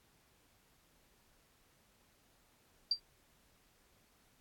sine tone with exponential decay, 4702 Hz, D8, 1 cent sharp, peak -25 dBFS, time 2.91-3 s, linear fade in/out 5 ms, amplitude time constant 18 ms, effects pink hiss -70 dBFS RMS until 4.4 s + AAC 64 kbps

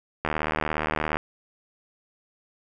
click train, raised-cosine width 0.5 ms, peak -10 dBFS, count 72, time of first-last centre 0.25-1.17 s, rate 77.2 Hz, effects none

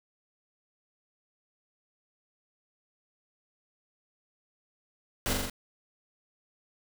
pink noise with echo, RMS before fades -30 dBFS, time 5.26-5.33 s, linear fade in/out 0 ms, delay 42 ms, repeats 4, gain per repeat -2 dB, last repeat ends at 5.498 s, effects none

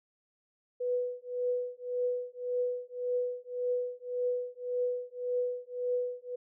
sine tone with tremolo, 493.9 Hz, B4, in tune, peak -26 dBFS, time 0.8-6.36 s, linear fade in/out 10 ms, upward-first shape triangle, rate 1.8 Hz, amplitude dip 100%, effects none

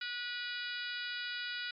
harmonic tone, 486.9 Hz, B4, 25 cents flat, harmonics 3 / 4 / 5 / 6 / 7 / 8 / 9 / 10, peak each -40 / -47 / -47 / -46 / -49 / -44 / -51 / -48 dBFS, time 0.01-1.71 s, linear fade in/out 5 ms, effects MP3 64 kbps

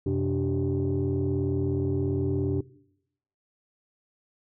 sine tone cluster, 91.4 / 130.5 / 291.2 / 388.3 Hz, F#2 / C3 / D4 / G4, -21 / -4 / -15 / -16 cents, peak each -28 dBFS, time 0.06-2.61 s, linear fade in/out 5 ms, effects noise-tail reverb RT60 0.8 s tail -20 dB re dry + tanh soft clip ceiling -18 dBFS

